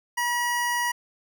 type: tone pair together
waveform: square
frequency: 963.8 / 1925 Hz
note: B5 / B6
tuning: -43 / -45 cents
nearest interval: octave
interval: 1198 cents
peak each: -27 dBFS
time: 0.17-0.92 s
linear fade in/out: 10 ms
effects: none